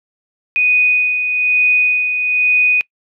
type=tone with tremolo; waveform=sine; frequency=2486 Hz; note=D#7; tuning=2 cents flat; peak=-9 dBFS; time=0.56-2.81 s; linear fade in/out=0 ms; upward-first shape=sine; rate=1.1 Hz; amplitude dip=50%; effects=noise-tail reverb RT60 0.1 s tail -24 dB re dry